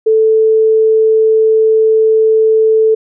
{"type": "tone", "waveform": "sine", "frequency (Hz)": 440, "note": "A4", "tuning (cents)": 0, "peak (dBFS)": -6, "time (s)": [0.06, 2.95], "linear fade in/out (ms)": 10, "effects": []}